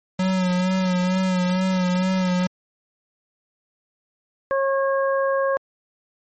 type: tone with vibrato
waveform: square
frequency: 184.2 Hz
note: F#3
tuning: 7 cents flat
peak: -19 dBFS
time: 0.19-2.47 s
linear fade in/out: 5 ms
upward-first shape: sine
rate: 2.2 Hz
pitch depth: 37 cents each way
type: harmonic tone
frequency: 544 Hz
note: C#5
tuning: 33 cents flat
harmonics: 1 / 2 / 3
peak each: -19 / -25 / -29 dBFS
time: 4.51-5.57 s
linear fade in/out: 0 ms
effects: low-pass 7000 Hz 12 dB/octave + MP3 32 kbps